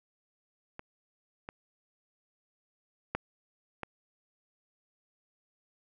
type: clicks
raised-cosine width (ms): 0.5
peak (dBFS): -26 / -25 / -15 / -21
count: 4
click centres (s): 0.794 / 1.489 / 3.15 / 3.833
effects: none